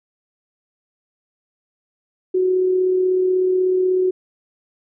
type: tone with amplitude modulation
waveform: sine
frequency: 369.9 Hz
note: F#4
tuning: in tune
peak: -13 dBFS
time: 2.34-4.11 s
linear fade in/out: 10 ms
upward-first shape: sine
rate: 36.3 Hz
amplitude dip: 30%
effects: none